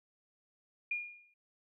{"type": "tone with exponential decay", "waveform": "sine", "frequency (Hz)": 2424, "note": "D#7", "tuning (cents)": -46, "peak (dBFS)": -30, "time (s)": [0.91, 1.34], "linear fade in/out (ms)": 5, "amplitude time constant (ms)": 92, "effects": []}